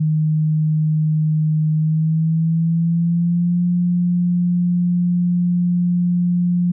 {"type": "tone with pitch glide", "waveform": "sine", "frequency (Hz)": [155.2, 176.23], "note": ["D#3", "F3"], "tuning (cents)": [-4, 16], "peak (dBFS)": -14, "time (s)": [0, 6.72], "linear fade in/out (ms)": 10, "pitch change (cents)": 220, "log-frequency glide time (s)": [1.73, 3.64], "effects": []}